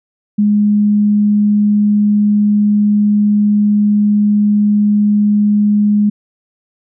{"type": "tone", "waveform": "sine", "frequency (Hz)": 207.7, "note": "G#3", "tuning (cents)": 0, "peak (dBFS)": -8, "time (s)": [0.38, 6.1], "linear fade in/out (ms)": 10, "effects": []}